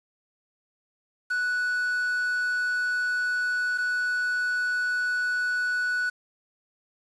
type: tone pair in turn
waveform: triangle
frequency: 1479 / 1479 Hz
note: F#6 / F#6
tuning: -1 / -1 cents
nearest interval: unison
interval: 0 cents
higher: neither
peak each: -22 dBFS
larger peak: neither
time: 1.3-3.78 / 3.78-6.1 s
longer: first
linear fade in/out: 10 ms
effects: resampled to 22050 Hz + 8-bit